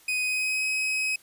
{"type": "tone with pitch glide", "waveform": "40% pulse", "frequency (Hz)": [2501, 2539], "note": ["D#7", "D#7"], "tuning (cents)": [8, 34], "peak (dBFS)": -24, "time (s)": [0.08, 1.16], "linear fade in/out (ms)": 5, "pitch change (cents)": 26, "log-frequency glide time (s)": [0.23, 0.65], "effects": ["white hiss -56 dBFS RMS until 1.22 s", "resampled to 32000 Hz"]}